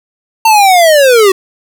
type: linear sweep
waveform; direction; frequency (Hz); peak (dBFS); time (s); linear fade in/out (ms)
square; down; 909 to 370; -4; 0.45-1.32; 5
effects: none